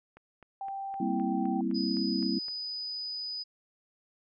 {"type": "click train", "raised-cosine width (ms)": 0.5, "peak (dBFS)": -36, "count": 10, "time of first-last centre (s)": [0.17, 2.484], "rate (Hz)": 3.89}
{"type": "tone with pitch glide", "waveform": "sine", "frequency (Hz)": [784, 776.8], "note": ["G5", "G5"], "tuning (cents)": [0, -16], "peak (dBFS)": -34, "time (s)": [0.61, 1.61], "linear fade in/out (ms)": 2, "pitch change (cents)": -16, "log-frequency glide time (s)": [1.03, 1.48]}
{"type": "chord", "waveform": "sine", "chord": "C dominant seventh", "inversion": "second", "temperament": "equal", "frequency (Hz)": [196, 233.1, 261.6, 329.6], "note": ["G3", "Bb3", "C4", "E4"], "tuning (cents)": [0, 0, 0, 0], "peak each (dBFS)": -33, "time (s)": [1, 2.39], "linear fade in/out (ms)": 5}
{"type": "tone", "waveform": "sine", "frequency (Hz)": 4978, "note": "D#8", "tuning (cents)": 0, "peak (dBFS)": -34, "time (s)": [1.74, 3.44], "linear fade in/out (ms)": 20}
{"effects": []}